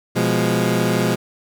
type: chord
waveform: 20% pulse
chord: F diminished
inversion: second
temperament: equal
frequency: 123.47 / 174.61 / 207.7 Hz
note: Cb3 / F3 / Ab3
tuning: 0 / 0 / 0 cents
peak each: -16 dBFS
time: 0.15-1.16 s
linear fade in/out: 20 ms
effects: none